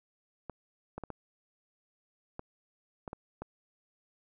clicks, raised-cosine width 1 ms, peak -25 dBFS, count 8, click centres 0.497 / 0.98 / 1.037 / 1.103 / 2.394 / 3.078 / 3.131 / 3.42 s, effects none

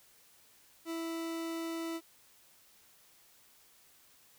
40% pulse tone, 329.6 Hz, E4, in tune, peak -35 dBFS, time 0.85-2.01 s, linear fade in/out 50 ms, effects white hiss -63 dBFS RMS until 4.38 s

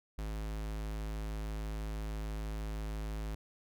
square tone, 53.1 Hz, G#1, 39 cents sharp, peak -37 dBFS, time 0.18-3.35 s, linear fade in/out 5 ms, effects none

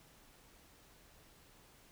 silence, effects pink hiss -63 dBFS RMS until 1.91 s

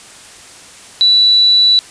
sine tone, 3951 Hz, B7, in tune, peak -6 dBFS, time 1.01-1.79 s, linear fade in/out 0 ms, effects white hiss -37 dBFS RMS until 1.9 s + resampled to 22050 Hz

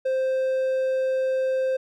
triangle tone, 523.3 Hz, C5, in tune, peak -19 dBFS, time 0.05-1.77 s, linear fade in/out 10 ms, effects none

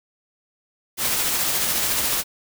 white noise with tremolo, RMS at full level -21 dBFS, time 0.97-2.24 s, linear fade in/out 50 ms, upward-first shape triangle, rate 14 Hz, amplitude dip 30%, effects none

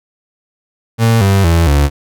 35% pulse tone with pitch steps, 114.3 / 97.79 / 83.67 / 71.59 Hz, A#2 / G2 / E2 / D2, -34 / -4 / +26 / -44 cents, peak -6 dBFS, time 0.98-1.9 s, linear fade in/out 50 ms, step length 230 ms, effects none

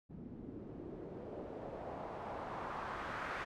white noise with low-pass filter sweep, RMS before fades -45 dBFS, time 0.09-3.45 s, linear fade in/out 20 ms, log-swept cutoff 230 to 1600 Hz, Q 1.9, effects none

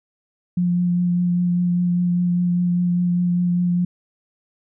sine tone with vibrato, 176.5 Hz, F3, 19 cents sharp, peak -16 dBFS, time 0.57-3.85 s, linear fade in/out 5 ms, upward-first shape triangle, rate 5 Hz, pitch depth 16 cents each way, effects none

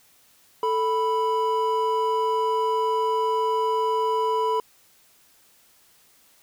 triangle tone pair together, 440 / 987.8 Hz, A4 / B5, 0 / 0 cents, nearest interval octave + major second, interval 1400 cents, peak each -22 / -21 dBFS, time 0.63-4.6 s, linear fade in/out 2 ms, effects white hiss -58 dBFS RMS until 6.42 s

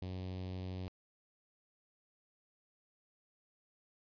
sawtooth tone with notch filter, 92.5 Hz, F#2, in tune, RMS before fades -42 dBFS, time 0.02-0.88 s, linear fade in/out 0 ms, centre 1400 Hz, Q 0.63, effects resampled to 11025 Hz

